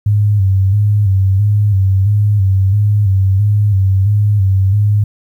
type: tone with vibrato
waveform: sine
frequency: 100 Hz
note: G2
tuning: 35 cents sharp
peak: -8 dBFS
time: 0.06-5.04 s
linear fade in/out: 5 ms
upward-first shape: square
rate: 1.5 Hz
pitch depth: 66 cents each way
effects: 8-bit